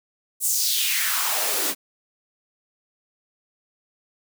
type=noise with high-pass filter sweep; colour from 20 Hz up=white; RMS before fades=-23 dBFS; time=0.4-1.75 s; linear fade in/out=50 ms; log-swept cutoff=9200 to 250 Hz; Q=2.5; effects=none